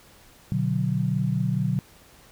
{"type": "chord", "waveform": "sine", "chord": "B minor", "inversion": "none", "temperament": "just", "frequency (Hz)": [123.47, 148.16, 185.21], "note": ["B2", "D3", "F#3"], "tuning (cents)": [0, 16, 2], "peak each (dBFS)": -26, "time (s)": [0.52, 1.79], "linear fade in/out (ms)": 0, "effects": ["pink hiss -53 dBFS RMS until 2.31 s"]}